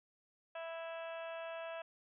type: harmonic tone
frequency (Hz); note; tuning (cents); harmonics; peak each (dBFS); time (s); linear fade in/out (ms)
329.6; E4; 0; 2 / 3 / 4 / 5 / 6 / 7 / 8 / 9 / 10; -43 / -52 / -53 / -53 / -63 / -62 / -53 / -64 / -61; 0.55-1.82; 5
effects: none